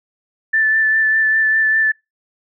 sine tone with vibrato, 1760 Hz, A6, in tune, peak -12 dBFS, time 0.53-1.92 s, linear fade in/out 10 ms, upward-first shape sine, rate 5 Hz, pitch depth 15 cents each way, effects noise-tail reverb RT60 0.2 s tail -23 dB re dry

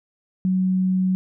sine tone, 186.2 Hz, F#3, 11 cents sharp, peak -17 dBFS, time 0.45-1.15 s, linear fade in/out 0 ms, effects none

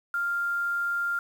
sine tone with quantisation, 1396.9 Hz, F6, in tune, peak -25 dBFS, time 0.14-1.19 s, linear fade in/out 2 ms, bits 8, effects none

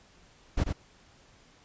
brown noise with echo, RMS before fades -25 dBFS, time 0.57-0.64 s, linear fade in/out 10 ms, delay 90 ms, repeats 1, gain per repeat -5 dB, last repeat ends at 0.73 s, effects pink hiss -59 dBFS RMS until 1.64 s + resampled to 16000 Hz

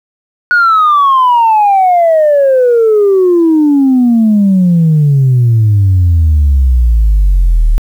sine exponential sweep, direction down, 1466 to 36.7 Hz, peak -3 dBFS, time 0.51-7.78 s, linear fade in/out 0 ms, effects tanh soft clip ceiling -2 dBFS + 7-bit

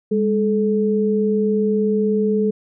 sine tone pair together, 203.8 / 431.8 Hz, G#3 / A4, -32 / -33 cents, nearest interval octave + minor second, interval 1299 cents, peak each -18 dBFS, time 0.11-2.51 s, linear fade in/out 10 ms, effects none

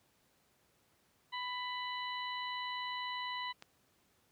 harmonic tone, 994 Hz, B5, 11 cents sharp, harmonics 1 / 2 / 3 / 4, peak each -40 / -43 / -45 / -46 dBFS, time 1.32-3.53 s, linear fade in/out 20 ms
click, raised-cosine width 0.2 ms, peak -31 dBFS, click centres 3.624 s
effects pink hiss -72 dBFS RMS until 4.31 s + high-pass 80 Hz 12 dB/octave

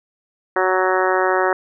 harmonic tone, 186.1 Hz, F#3, 10 cents sharp, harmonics 2 / 3 / 4 / 5 / 6 / 7 / 8 / 9 / 10, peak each -20 / -22 / -23 / -24 / -25 / -25 / -26 / -27 / -27 dBFS, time 0.56-1.53 s, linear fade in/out 2 ms, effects none

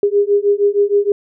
sine beating tone pair, 403.6 / 410 Hz, G#4 / G#4, -49 / -22 cents, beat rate 6.4 Hz, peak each -14 dBFS, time 0.03-1.12 s, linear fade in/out 2 ms, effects none

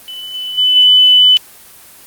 sine tone with level steps, 3001 Hz, F#7, 24 cents sharp, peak -24 / -19 / -8 / -4 dBFS, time 0.08-1.37 s, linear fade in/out 0 ms, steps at 0.33 / 0.57 / 0.75 s, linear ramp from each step 20 ms, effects white hiss -39 dBFS RMS until 2.06 s + Opus 24 kbps

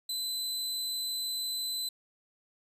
sawtooth tone, 4027 Hz, B7, 33 cents sharp, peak -29 dBFS, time 0.09-1.89 s, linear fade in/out 5 ms, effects resampled to 32000 Hz

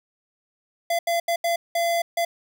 square tone bursts at uneven times, 681 Hz, F5, 44 cents flat, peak -21 dBFS, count 6, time 0.9-0.99 / 1.07-1.2 / 1.28-1.36 / 1.44-1.56 / 1.75-2.02 / 2.17-2.25 s, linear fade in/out 5 ms, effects none

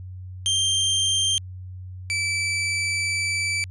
sawtooth tone pair in turn, 3166 / 2317 Hz, G7 / D7, +17 / -24 cents, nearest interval perfect fourth, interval 541 cents, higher first, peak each -16 / -19 dBFS, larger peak first, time 0.46-1.38 / 2.1-3.64 s, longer second, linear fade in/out 0 ms, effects added 92 Hz sine -34 dBFS peak until 3.7 s + resampled to 24000 Hz

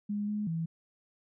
sine tone with pitch steps, 206.3 / 209.6 / 164.1 Hz, G#3 / G#3 / E3, -11 / +16 / -8 cents, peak -30 dBFS, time 0.09-0.66 s, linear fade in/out 10 ms, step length 190 ms, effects none

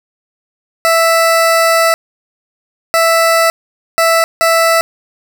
20% pulse tone bursts at uneven times, 660 Hz, E5, 2 cents sharp, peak -3 dBFS, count 4, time 0.85-1.94 / 2.94-3.5 / 3.98-4.24 / 4.41-4.81 s, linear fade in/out 0 ms, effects none

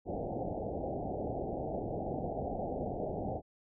white low-pass noise, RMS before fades -37 dBFS, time 0.05-3.42 s, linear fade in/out 50 ms, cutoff 790 Hz, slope 96 dB/octave, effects none

